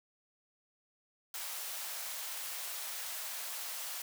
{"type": "high-pass noise", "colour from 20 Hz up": "white", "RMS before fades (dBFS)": -41, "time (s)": [1.34, 4.02], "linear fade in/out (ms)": 2, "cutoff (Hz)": 570, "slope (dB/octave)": 24, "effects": []}